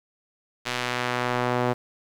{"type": "tone with band-pass filter sweep", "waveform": "sawtooth", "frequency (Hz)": 123.47, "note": "B2", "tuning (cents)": 0, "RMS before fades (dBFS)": -26, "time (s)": [0.65, 1.74], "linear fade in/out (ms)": 20, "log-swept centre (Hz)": [3100, 650], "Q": 0.73, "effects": ["8-bit"]}